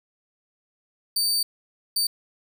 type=tone bursts at uneven times; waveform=sawtooth; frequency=4601 Hz; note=D8; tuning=36 cents flat; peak=-18 dBFS; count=2; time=1.16-1.43 / 1.96-2.07 s; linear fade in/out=5 ms; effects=none